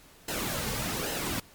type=noise with flanger; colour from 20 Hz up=pink; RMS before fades=-32 dBFS; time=0.28-1.4 s; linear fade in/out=5 ms; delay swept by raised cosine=0.86 to 3.06 ms; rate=1.2 Hz; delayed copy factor=-0.6; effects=pink hiss -55 dBFS RMS until 1.54 s + MP3 96 kbps